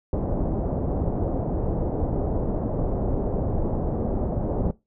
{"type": "low-pass noise", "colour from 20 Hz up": "pink", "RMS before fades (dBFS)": -25, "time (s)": [0.13, 4.71], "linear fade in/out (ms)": 2, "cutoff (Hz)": 690, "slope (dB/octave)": 24, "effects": ["noise-tail reverb RT60 0.2 s tail -19 dB re dry"]}